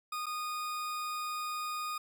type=tone with dropouts; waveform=40% pulse; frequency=1232 Hz; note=D#6; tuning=17 cents flat; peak=-34 dBFS; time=0.12-1.98 s; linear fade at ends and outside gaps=5 ms; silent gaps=0.259-0.265 s; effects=none